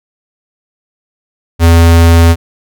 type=tone; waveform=square; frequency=83.7 Hz; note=E2; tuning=27 cents sharp; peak=-3 dBFS; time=1.59-2.36 s; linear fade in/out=50 ms; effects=none